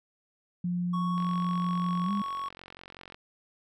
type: tone with pitch glide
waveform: sine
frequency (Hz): 176.7 to 201.8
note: F3 to G#3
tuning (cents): +21 to -49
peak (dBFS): -27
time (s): 0.64-2.22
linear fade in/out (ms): 5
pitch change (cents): +230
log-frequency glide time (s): 2.05-2.11
type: tone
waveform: triangle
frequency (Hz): 1108.7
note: C#6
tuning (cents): 0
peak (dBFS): -30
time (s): 0.93-2.49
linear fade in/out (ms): 10
type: click train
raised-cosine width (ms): 0.3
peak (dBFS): -29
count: 90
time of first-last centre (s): 1.18-3.145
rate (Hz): 45.3
effects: none